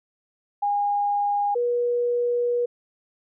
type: tone pair in turn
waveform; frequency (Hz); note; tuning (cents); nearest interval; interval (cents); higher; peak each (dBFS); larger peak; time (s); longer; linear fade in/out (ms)
sine; 816 / 482.5; G#5 / B4; -31 / -40; major sixth; 909; first; -20; neither; 0.62-1.55 / 1.55-2.66; second; 10
effects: none